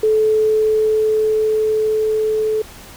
sine tone with level ramp, 433.6 Hz, A4, 25 cents flat, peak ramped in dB -11 to -15 dBFS, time 0.03-2.62 s, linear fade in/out 5 ms, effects pink hiss -39 dBFS RMS until 2.96 s

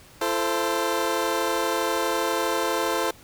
20% pulse chord, A minor, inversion second, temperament equal with one note detuned, 338.1 / 440 / 523.3 Hz, E4 / A4 / C5, +44 / 0 / 0 cents, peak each -23 / -22 / -22 dBFS, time 0.21-3.11 s, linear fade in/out 5 ms, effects pink hiss -50 dBFS RMS until 3.23 s

